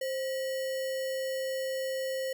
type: tone with sample-and-hold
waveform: sine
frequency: 527 Hz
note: C5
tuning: 12 cents sharp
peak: -30 dBFS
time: 0.01-2.33 s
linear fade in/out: 5 ms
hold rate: 2450 Hz
effects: none